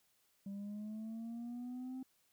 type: linear sweep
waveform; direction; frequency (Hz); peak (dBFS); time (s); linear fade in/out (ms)
sine; up; 196 to 261.6; -39; 0.46-2.03; 5
effects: tanh soft clip ceiling -41 dBFS + white hiss -75 dBFS RMS until 2.32 s